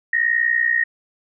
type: tone with amplitude modulation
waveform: sine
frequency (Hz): 1865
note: A#6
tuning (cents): 0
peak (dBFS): -12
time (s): 0.13-0.84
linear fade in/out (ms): 5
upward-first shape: sine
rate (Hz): 60.4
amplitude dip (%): 80
effects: none